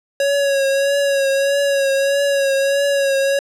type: tone with vibrato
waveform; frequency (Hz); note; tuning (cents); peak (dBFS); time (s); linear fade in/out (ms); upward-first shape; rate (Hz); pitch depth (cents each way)
square; 554.4; C#5; 0; -15; 0.2-3.39; 2; triangle; 1.6; 38
effects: low-pass 11000 Hz 12 dB/octave